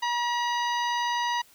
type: harmonic tone with a mistuned harmonic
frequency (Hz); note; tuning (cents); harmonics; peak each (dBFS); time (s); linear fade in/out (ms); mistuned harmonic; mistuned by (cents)
958; A#5; +47; 1 / 2 / 3 / 4 / 5 / 6; -26 / -32 / -36 / -38 / -40 / -42; 0.02-1.42; 10; 6; +90
effects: white hiss -57 dBFS RMS until 1.54 s